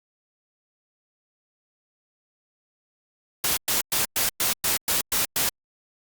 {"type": "noise bursts", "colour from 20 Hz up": "white", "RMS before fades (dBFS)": -23, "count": 9, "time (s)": [3.44, 5.49], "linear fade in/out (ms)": 2, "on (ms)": 130, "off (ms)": 110, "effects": ["Opus 48 kbps"]}